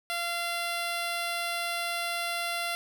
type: tone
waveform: 10% pulse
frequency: 688 Hz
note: F5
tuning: 26 cents flat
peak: -21 dBFS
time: 0.1-2.75 s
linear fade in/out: 0 ms
effects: none